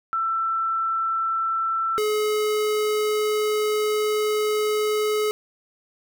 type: tone pair in turn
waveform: sine / square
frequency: 1335 / 425.3 Hz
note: E6 / G#4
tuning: +22 / +41 cents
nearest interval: octave + minor sixth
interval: 1981 cents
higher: first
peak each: -21 dBFS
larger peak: neither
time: 0.13-1.98 / 1.98-5.31 s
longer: second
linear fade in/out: 0 ms
effects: none